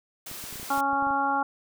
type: high-pass noise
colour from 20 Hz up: white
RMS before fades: -39 dBFS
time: 0.26-0.81 s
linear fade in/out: 5 ms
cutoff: 130 Hz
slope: 12 dB/octave
type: clicks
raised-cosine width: 3 ms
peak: -32 dBFS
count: 11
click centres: 0.314 / 0.44 / 0.527 / 0.557 / 0.598 / 0.63 / 0.778 / 0.931 / 1.025 / 1.07 / 1.107 s
type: harmonic tone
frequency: 277.2 Hz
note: C#4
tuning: in tune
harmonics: 1 / 2 / 3 / 4 / 5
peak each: -33 / -37 / -25 / -30 / -29 dBFS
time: 0.7-1.43 s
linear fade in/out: 5 ms
effects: none